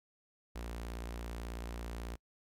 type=tone with notch filter; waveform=sawtooth; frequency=58.27 Hz; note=A#1; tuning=in tune; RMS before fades=-42 dBFS; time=0.55-2.16 s; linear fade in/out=10 ms; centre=130 Hz; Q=1.4; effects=noise-tail reverb RT60 0.1 s tail -25 dB re dry + MP3 96 kbps